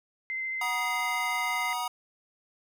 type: tone with vibrato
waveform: sine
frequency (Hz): 2071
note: C7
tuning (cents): -18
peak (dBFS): -30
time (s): 0.3-1.73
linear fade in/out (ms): 0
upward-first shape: sine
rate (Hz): 14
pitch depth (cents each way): 9
type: chord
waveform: square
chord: D# minor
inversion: first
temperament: equal with one note detuned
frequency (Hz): 740 / 954.7 / 1244.5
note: F#5 / A#5 / D#6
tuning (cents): 0 / +41 / 0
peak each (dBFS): -36 / -33 / -36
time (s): 0.61-1.88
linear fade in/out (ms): 5
effects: none